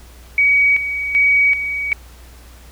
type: tone with tremolo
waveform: sine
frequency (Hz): 2262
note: C#7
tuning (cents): +34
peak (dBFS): -10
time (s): 0.38-1.93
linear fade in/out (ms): 2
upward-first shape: square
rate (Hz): 1.3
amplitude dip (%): 65
effects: added 60 Hz sine -39 dBFS peak until 2.71 s + pink hiss -46 dBFS RMS until 2.71 s